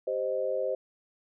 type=chord; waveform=sine; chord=C minor; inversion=second; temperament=equal; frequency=392 / 523.3 / 622.3 Hz; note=G4 / C5 / Eb5; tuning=0 / 0 / 0 cents; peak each=-35 / -29 / -33 dBFS; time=0.07-0.75 s; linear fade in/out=5 ms; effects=none